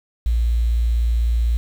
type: tone with quantisation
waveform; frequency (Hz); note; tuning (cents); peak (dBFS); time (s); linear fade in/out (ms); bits
sine; 58; A#1; -8; -15; 0.26-1.57; 0; 7
effects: none